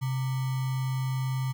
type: tone with sample-and-hold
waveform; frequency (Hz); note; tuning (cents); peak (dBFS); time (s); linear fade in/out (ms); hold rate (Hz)
sine; 130.9; C3; +1; -26; 0.01-1.53; 20; 1050
effects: none